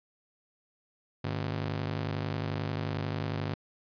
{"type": "ring-modulated tone", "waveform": "sawtooth", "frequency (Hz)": 125.7, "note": "B2", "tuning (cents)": 31, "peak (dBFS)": -24, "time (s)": [1.24, 3.54], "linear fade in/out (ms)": 0, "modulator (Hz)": 25.6, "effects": ["resampled to 11025 Hz"]}